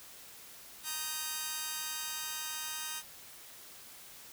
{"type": "chord", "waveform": "5% pulse", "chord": "Eb major", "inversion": "second", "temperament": "just", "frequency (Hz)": [933.4, 1244.5, 1555.6], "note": ["Bb5", "Eb6", "G6"], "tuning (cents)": [2, 0, -14], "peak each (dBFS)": [-30, -30, -30], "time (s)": [0.83, 3.03], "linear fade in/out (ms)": 50, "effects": ["white hiss -52 dBFS RMS until 4.32 s"]}